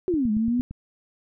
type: exponential two-way sweep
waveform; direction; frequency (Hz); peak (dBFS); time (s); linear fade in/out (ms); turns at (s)
sine; down then up; 380.7 to 209.2 to 251.3; -20; 0.08-0.61; 0; 0.31
type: click train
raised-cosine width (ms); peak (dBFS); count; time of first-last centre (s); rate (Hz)
5; -23; 6; 0.14-0.71; 8.77
effects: none